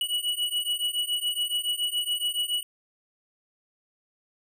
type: beating tone pair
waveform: square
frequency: 2929 / 2936.1 Hz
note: F#7 / F#7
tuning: -18 / -14 cents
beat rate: 7.1 Hz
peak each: -30 / -29 dBFS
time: 0.01-2.63 s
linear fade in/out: 2 ms
effects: none